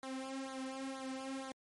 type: tone with flanger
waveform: sawtooth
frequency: 265.5 Hz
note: C4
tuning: 25 cents sharp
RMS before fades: -43 dBFS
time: 0.03-1.52 s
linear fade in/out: 2 ms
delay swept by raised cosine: 0.37 to 3.27 ms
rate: 2.1 Hz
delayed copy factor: -1
effects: MP3 48 kbps